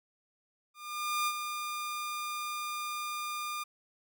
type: tone with ADSR envelope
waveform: sawtooth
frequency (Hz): 1206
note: D6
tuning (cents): +46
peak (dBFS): -24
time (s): 0.74-3.64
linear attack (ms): 530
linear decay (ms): 52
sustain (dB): -7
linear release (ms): 13
effects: none